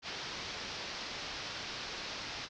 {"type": "low-pass noise", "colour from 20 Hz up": "white", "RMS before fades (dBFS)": -42, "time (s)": [0.02, 2.49], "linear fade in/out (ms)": 50, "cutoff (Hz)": 5500, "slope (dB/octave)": 48, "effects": []}